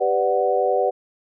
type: chord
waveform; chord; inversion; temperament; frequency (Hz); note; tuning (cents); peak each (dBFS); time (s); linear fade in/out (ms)
sine; G major seventh; none; equal with one note detuned; 392 / 496.7 / 587.3 / 740; G4 / B4 / D5 / F#5; 0 / +10 / 0 / 0; -24 / -21 / -23 / -22; 0-0.91; 20
effects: none